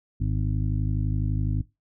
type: harmonic tone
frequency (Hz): 51.91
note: G#1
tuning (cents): 0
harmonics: 1 / 2 / 3 / 5 / 6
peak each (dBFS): -26 / -26 / -31 / -35 / -41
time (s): 0.2-1.62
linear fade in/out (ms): 10
effects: noise-tail reverb RT60 0.2 s tail -18 dB re dry